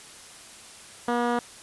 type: tone with low-pass filter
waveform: 10% pulse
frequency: 240 Hz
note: B3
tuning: 49 cents flat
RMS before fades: -25 dBFS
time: 1.08-1.39 s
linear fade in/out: 2 ms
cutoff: 2100 Hz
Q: 0.52
effects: white hiss -46 dBFS RMS until 1.62 s + resampled to 24000 Hz

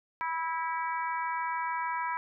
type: harmonic tone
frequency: 326.6 Hz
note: E4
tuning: 16 cents flat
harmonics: 3 / 4 / 5 / 6 / 7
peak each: -31 / -39 / -39 / -43 / -42 dBFS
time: 0.21-2.17 s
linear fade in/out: 0 ms
effects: none

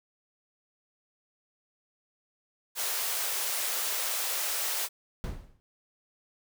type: high-pass noise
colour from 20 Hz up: white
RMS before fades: -31 dBFS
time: 2.75-4.89 s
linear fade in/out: 50 ms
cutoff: 440 Hz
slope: 24 dB/octave
type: noise with exponential decay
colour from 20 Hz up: brown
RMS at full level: -28 dBFS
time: 5.24-5.6 s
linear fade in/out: 0 ms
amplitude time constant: 78 ms
effects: none

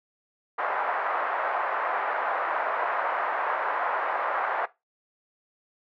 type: band-pass noise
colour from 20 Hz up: pink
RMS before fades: -28 dBFS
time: 0.58-4.66 s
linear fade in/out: 10 ms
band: 640 to 1600 Hz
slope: 24 dB/octave
effects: noise-tail reverb RT60 0.2 s tail -17 dB re dry

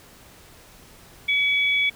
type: tone pair together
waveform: sine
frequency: 2273 / 3406 Hz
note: C#7 / G#7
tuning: +43 / +43 cents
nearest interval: perfect fifth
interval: 700 cents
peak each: -19 / -25 dBFS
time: 1.28-1.9 s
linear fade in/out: 10 ms
effects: pink hiss -49 dBFS RMS until 1.95 s

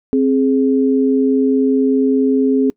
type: tone pair together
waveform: sine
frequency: 264.1 / 419.2 Hz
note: C4 / G#4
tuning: +16 / +16 cents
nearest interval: minor sixth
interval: 800 cents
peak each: -12 / -16 dBFS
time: 0.13-2.7 s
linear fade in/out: 0 ms
effects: noise-tail reverb RT60 0.1 s tail -24 dB re dry

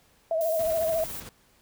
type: tone with vibrato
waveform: sine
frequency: 648 Hz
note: E5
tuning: 30 cents flat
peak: -23 dBFS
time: 0.31-1.04 s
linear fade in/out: 2 ms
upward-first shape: sine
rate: 14 Hz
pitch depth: 54 cents each way
type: noise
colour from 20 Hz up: violet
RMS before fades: -37 dBFS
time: 0.41-1.2 s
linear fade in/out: 0 ms
type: noise with tremolo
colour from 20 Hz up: pink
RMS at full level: -41 dBFS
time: 0.59-1.29 s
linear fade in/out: 0 ms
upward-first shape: sine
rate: 18 Hz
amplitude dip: 45%
effects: pink hiss -62 dBFS RMS until 1.61 s

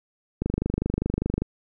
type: click train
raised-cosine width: 3 ms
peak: -11 dBFS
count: 26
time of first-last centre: 0.42-1.42 s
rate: 25 Hz
effects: none

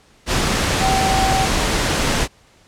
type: tone in noise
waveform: sine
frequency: 767 Hz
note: G5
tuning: 38 cents flat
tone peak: -17 dBFS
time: 0.79-1.48 s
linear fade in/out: 50 ms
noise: pink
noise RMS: -18 dBFS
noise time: 0.26-2.28 s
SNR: -2 dB
effects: pink hiss -52 dBFS RMS until 2.67 s + low-pass 8000 Hz 12 dB/octave

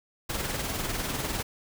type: noise with tremolo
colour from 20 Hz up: pink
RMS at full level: -29 dBFS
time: 0.29-1.43 s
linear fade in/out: 10 ms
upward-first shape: triangle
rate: 20 Hz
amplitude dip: 55%
effects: none

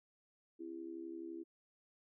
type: tone with amplitude modulation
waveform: sine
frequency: 332.8 Hz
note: E4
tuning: 17 cents sharp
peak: -40 dBFS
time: 0.59-1.44 s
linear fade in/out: 20 ms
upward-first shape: sine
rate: 71.8 Hz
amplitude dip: 80%
effects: none

